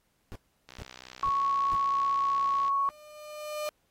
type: noise bursts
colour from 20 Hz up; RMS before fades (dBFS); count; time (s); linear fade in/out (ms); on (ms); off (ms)
brown; -40; 4; 0.32-1.754; 0; 36; 430
type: click train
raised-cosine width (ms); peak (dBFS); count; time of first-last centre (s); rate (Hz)
0.2; -28; 127; 0.69-2.681; 63.3
type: tone with vibrato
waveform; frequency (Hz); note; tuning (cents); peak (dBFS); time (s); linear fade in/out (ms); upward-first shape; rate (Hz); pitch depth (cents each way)
sine; 1108.7; C#6; 0; -24; 1.23-2.89; 0; triangle; 16; 9
type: tone with exponential growth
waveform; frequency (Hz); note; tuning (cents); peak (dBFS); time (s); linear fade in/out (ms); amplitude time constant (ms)
35% pulse; 603; D5; +46; -28; 2.31-3.69; 0; 300
effects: pink hiss -73 dBFS RMS until 3.9 s + AAC 48 kbps